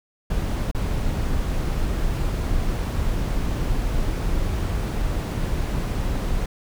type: noise with dropouts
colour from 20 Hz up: brown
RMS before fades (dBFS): -23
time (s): 0.3-6.46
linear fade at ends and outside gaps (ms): 5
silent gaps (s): 0.714-0.747
effects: none